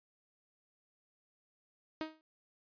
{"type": "tone with exponential decay", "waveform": "sawtooth", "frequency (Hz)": 314.5, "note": "D#4", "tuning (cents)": 19, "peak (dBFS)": -29, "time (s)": [2.01, 2.21], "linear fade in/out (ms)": 0, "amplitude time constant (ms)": 42, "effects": ["resampled to 11025 Hz"]}